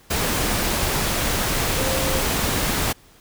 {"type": "tone in noise", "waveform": "sine", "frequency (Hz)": 528, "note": "C5", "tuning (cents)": 16, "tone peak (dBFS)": -26, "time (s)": [1.78, 2.21], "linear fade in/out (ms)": 10, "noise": "pink", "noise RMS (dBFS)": -22, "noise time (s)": [0.1, 2.93], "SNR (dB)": -7, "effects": ["pink hiss -52 dBFS RMS until 3.2 s"]}